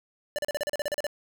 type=tone bursts; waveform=square; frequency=587.3 Hz; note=D5; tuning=in tune; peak=-27 dBFS; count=12; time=0.36-1.067 s; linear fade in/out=0 ms; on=25 ms; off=37 ms; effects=none